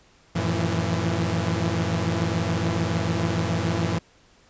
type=tone cluster; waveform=sawtooth; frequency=92.2 / 112.5 / 162.8 / 169.7 Hz; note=F#2 / A2 / E3 / F3; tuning=-6 / +39 / -21 / -49 cents; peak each=-24 dBFS; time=0.35-3.99 s; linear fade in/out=10 ms; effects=pink hiss -57 dBFS RMS until 4.49 s + resampled to 16000 Hz